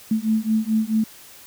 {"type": "beating tone pair", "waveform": "sine", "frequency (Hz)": [217.1, 221.7], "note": ["A3", "A3"], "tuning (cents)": [-23, 13], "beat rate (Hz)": 4.6, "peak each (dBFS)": -21, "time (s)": [0.11, 1.04], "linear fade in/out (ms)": 5, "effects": ["white hiss -45 dBFS RMS until 1.46 s"]}